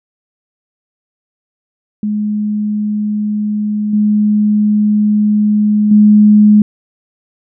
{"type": "tone with level steps", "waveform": "sine", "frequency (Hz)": 210, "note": "G#3", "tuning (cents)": 19, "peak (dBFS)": [-13, -8, -3], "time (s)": [2.03, 6.62], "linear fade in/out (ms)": 2, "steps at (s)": [3.93, 5.91], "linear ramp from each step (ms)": 5, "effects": []}